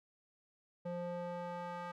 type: tone with band-pass filter sweep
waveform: square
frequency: 175.1 Hz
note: F3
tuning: 5 cents sharp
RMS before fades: -42 dBFS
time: 0.85-1.92 s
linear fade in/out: 10 ms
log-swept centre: 450 to 1100 Hz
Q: 1.6
effects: none